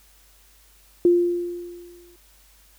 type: tone with exponential decay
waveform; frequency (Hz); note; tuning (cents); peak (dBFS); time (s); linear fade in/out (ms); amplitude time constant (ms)
sine; 349.2; F4; 0; -11; 1.05-2.16; 2; 240
effects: added 50 Hz sine -56 dBFS peak until 2.78 s + white hiss -56 dBFS RMS until 2.78 s